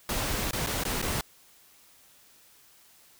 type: noise with dropouts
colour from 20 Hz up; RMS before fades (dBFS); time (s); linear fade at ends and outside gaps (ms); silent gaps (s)
pink; -30; 0.09-1.21; 2; 0.51-0.531 / 0.664-0.67 / 0.837-0.851 / 1.017-1.025
effects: white hiss -58 dBFS RMS until 3.19 s